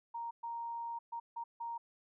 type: tone bursts at uneven times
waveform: sine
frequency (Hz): 932.3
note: A#5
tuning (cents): 0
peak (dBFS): -38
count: 5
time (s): 0.14-0.31 / 0.43-0.99 / 1.12-1.2 / 1.36-1.44 / 1.6-1.78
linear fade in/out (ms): 10
effects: none